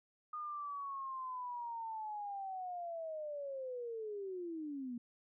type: linear sweep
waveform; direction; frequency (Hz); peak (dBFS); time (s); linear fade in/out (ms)
sine; down; 1229 to 233.1; -40; 0.33-4.98; 5
effects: none